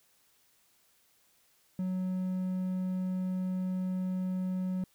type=tone; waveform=triangle; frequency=185 Hz; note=F#3; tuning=in tune; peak=-28 dBFS; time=1.79-4.84 s; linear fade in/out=2 ms; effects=white hiss -68 dBFS RMS until 4.94 s